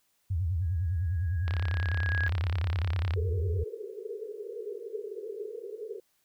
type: tone with vibrato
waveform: sine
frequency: 87.31 Hz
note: F2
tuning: in tune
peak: -26 dBFS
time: 0.3-3.64 s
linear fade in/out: 10 ms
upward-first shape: sine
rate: 9.9 Hz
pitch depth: 200 cents each way
type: tone with exponential growth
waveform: sine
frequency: 1654 Hz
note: G#6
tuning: 8 cents flat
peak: -27 dBFS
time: 0.62-2.28 s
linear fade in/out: 0 ms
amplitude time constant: 360 ms
type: click train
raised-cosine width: 0.3 ms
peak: -20 dBFS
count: 58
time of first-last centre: 1.48-3.137 s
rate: 34.4 Hz
type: band-pass noise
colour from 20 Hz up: pink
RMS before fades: -39 dBFS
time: 3.16-6 s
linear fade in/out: 5 ms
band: 400 to 460 Hz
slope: 96 dB/octave
effects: white hiss -72 dBFS RMS until 6.24 s